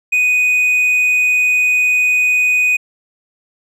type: tone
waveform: triangle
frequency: 2489 Hz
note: D#7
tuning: in tune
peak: -9 dBFS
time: 0.12-2.77 s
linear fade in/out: 10 ms
effects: resampled to 32000 Hz